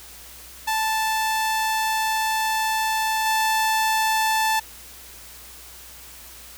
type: tone with level steps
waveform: sawtooth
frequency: 879 Hz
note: A5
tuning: 2 cents flat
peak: -17 / -15 dBFS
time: 0.67-4.6 s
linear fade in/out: 10 ms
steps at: 3.25 s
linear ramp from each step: 20 ms
effects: added 60 Hz sine -50 dBFS peak until 6.57 s + white hiss -43 dBFS RMS until 6.57 s